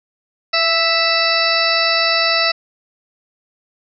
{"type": "harmonic tone with a mistuned harmonic", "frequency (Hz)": 659, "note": "E5", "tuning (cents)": -1, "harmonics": [1, 2, 3, 4, 6, 7, 8], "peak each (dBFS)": [-21, -21, -21, -21, -21, -21, -21], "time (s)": [0.53, 2.52], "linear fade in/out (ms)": 10, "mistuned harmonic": 1, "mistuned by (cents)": 20, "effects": []}